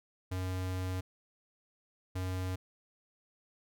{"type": "tone bursts at uneven times", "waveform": "square", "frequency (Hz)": 92.5, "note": "F#2", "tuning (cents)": 0, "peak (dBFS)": -34, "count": 2, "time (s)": [[0.31, 1.01], [2.15, 2.56]], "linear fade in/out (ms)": 10, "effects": []}